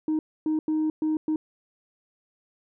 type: tone bursts at uneven times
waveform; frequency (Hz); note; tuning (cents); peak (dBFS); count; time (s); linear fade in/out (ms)
sine; 311.1; D#4; 0; -20; 5; 0.08-0.19 / 0.46-0.59 / 0.68-0.9 / 1.02-1.17 / 1.28-1.36; 2
effects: tanh soft clip ceiling -20 dBFS